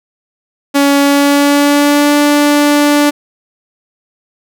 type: tone with pitch glide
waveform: sawtooth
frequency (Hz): 281.6 to 292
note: C#4 to D4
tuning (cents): +27 to -10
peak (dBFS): -3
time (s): 0.74-3.11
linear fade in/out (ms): 20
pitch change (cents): +63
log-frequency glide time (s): 0.98-2.16
effects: none